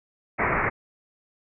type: low-pass noise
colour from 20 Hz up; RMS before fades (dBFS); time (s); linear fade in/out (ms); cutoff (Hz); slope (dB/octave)
white; -24; 0.38-0.7; 20; 2300; 96
effects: none